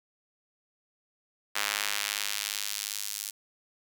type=tone with high-pass filter sweep; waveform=sawtooth; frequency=102.7 Hz; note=G#2; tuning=19 cents flat; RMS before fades=-33 dBFS; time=1.55-3.31 s; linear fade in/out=10 ms; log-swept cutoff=1600 to 6300 Hz; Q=0.79; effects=none